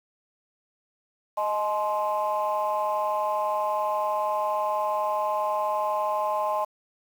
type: chord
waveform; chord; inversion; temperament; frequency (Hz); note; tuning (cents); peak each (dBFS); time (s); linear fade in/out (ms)
sine; Ab major; second; equal with one note detuned; 622.3 / 850.5 / 1046.5; Eb5 / Ab5 / C6; 0 / +41 / 0; -27; 1.37-6.65; 10
effects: tanh soft clip ceiling -17 dBFS + 8-bit